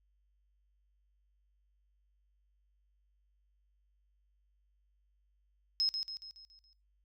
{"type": "tone with echo", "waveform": "sine", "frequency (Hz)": 5150, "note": "E8", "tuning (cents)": -41, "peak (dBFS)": -27, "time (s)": [5.8, 5.89], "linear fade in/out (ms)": 0, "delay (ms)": 140, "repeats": 6, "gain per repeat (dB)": -6, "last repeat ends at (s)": 6.73, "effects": ["noise-tail reverb RT60 0.2 s tail -21 dB re dry", "added 50 Hz sine -70 dBFS peak until 7.04 s"]}